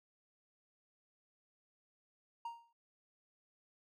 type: tone with exponential decay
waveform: triangle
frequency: 932.3 Hz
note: A#5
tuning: in tune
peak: -36 dBFS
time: 2.45-2.73 s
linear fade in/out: 5 ms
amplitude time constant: 60 ms
effects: none